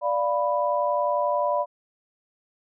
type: chord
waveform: sine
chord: B diminished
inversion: first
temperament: equal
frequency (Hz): 587.3 / 698.5 / 987.8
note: D5 / F5 / B5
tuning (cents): 0 / 0 / 0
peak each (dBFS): -24 / -28 / -25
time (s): 0.01-1.66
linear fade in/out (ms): 50
effects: none